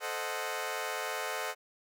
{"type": "chord", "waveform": "15% pulse", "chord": "A diminished seventh", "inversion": "none", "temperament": "equal", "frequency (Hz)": [440, 523.3, 622.3, 740], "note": ["A4", "C5", "Eb5", "Gb5"], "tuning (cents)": [0, 0, 0, 0], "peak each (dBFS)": -33, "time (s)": [0, 1.55], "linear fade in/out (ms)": 50, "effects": []}